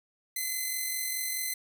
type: tone with amplitude modulation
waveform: 5% pulse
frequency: 2042 Hz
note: C7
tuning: 43 cents flat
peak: -19 dBFS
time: 0.36-1.54 s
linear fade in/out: 5 ms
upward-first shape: sine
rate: 44.8 Hz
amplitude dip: 30%
effects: none